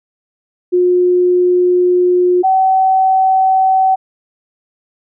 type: tone pair in turn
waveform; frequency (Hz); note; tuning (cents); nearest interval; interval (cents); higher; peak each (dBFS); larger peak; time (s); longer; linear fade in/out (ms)
sine; 359 / 760.7; F4 / F#5; +48 / +48; octave + minor second; 1300; second; -8; neither; 0.72-2.43 / 2.43-3.96; first; 20
effects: none